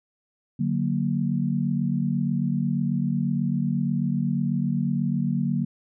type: chord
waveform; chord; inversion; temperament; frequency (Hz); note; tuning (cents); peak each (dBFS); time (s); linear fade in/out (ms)
sine; D augmented; none; equal; 146.83 / 185 / 233.1; D3 / F#3 / A#3; 0 / 0 / 0; -26; 0.59-5.65; 10
effects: none